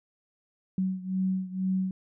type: beating tone pair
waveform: sine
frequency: 187.2 / 189.3 Hz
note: F#3 / F#3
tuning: +20 / +40 cents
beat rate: 2.1 Hz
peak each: -28 / -31 dBFS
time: 0.78-1.91 s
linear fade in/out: 2 ms
effects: none